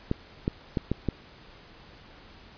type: clicks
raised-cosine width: 3 ms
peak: -12 dBFS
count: 5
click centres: 0.114 / 0.479 / 0.772 / 0.916 / 1.087 s
effects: pink hiss -51 dBFS RMS until 2.57 s + resampled to 11025 Hz